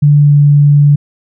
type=tone with pitch glide; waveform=sine; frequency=146.2 to 145.02 Hz; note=D3 to D3; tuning=-7 to -22 cents; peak=-3 dBFS; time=0.02-0.96 s; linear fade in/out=10 ms; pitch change=-15 cents; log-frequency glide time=0.19-0.34 s; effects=none